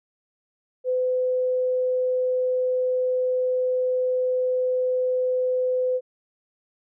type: tone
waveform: sine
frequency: 507 Hz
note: B4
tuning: 45 cents sharp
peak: -20 dBFS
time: 0.84-6.01 s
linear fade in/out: 50 ms
effects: none